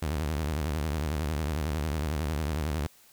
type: tone with vibrato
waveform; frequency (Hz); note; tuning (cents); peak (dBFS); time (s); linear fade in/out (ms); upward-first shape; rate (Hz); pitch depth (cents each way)
sawtooth; 76; D#2; -40; -24; 0.02-2.87; 5; sine; 11; 160
effects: white hiss -58 dBFS RMS until 3.12 s